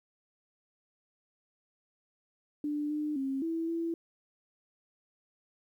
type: tone with pitch steps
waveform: sine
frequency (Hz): 295.6 / 300.8 / 269.5 / 328.5 / 333.1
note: D4 / D4 / C#4 / E4 / E4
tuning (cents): +11 / +42 / -49 / -6 / +18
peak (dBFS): -30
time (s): 2.64-3.94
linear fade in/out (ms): 2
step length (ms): 260
effects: 11-bit